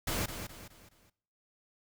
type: noise with echo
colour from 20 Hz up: pink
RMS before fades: -33 dBFS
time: 0.07-0.26 s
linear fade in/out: 5 ms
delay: 210 ms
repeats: 4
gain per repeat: -8 dB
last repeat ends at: 1.1 s
effects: noise-tail reverb RT60 0.6 s tail -20 dB re dry